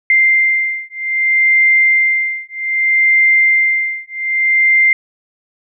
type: beating tone pair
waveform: sine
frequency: 2093 / 2093.63 Hz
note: C7 / C7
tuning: 0 / +1 cents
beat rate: 0.63 Hz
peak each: -13 dBFS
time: 0.1-4.93 s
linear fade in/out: 2 ms
effects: none